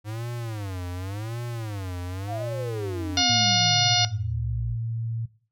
square tone with vibrato, 103.2 Hz, G#2, 10 cents flat, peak -31 dBFS, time 0.04-3.24 s, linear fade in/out 50 ms, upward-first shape sine, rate 0.89 Hz, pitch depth 260 cents each way
sine exponential sweep, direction down, 740 to 49 Hz, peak -30 dBFS, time 2.27-4.78 s, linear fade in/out 50 ms
harmonic tone, 716 Hz, F5, 43 cents sharp, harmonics 1 / 2 / 3 / 4 / 5 / 6 / 7 / 8, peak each -28 / -30 / -31 / -27 / -26 / -26 / -27 / -26 dBFS, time 3.17-4.05 s, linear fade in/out 2 ms
sine tone with pitch glide, 110 to 114.27 Hz, A2 to A#2, 0 to -34 cents, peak -27 dBFS, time 3.29-5.26 s, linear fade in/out 10 ms, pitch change +66 cents, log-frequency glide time 4.21-4.31 s
effects noise-tail reverb RT60 0.4 s tail -17 dB re dry

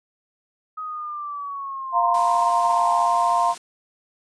sine linear sweep, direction down, 1264 to 838 Hz, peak -28 dBFS, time 0.77-3.07 s, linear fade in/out 10 ms
sine chord, F suspended fourth, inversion none, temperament just, 698.5 / 931.3 / 1047.7 Hz, F5 / Bb5 / C6, 0 / -2 / +2 cents, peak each -21 dBFS, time 1.92-3.55 s, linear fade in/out 50 ms
white high-pass noise, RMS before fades -38 dBFS, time 2.14-3.58 s, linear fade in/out 5 ms, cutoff 140 Hz, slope 24 dB/octave
effects resampled to 22050 Hz

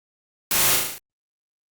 white noise with echo, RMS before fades -21 dBFS, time 0.51-0.76 s, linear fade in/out 2 ms, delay 37 ms, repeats 6, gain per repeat -3 dB, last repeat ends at 0.982 s, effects Opus 48 kbps

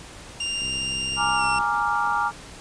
sawtooth tone with pitch glide, 2794 to 2719 Hz, F7 to F7, 0 to -47 cents, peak -22 dBFS, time 0.4-1.59 s, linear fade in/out 5 ms, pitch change -47 cents, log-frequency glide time 1.36-1.43 s
click train, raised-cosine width 3 ms, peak -27 dBFS, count 66, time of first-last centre 0.62-1.608 s, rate 65.8 Hz
sine chord, Bb dominant seventh, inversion third, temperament equal, 830.6 / 932.3 / 1174.7 / 1396.9 Hz, Ab5 / Bb5 / D6 / F6, 0 / 0 / 0 / 0 cents, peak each -26 dBFS, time 1.16-2.32 s, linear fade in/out 50 ms
effects pink hiss -42 dBFS RMS until 2.6 s + resampled to 22050 Hz

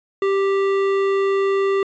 sine tone with hard clipping, 392.1 Hz, G4, in tune, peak -18 dBFS, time 0.22-1.83 s, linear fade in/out 2 ms, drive 13 dB, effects resampled to 16000 Hz

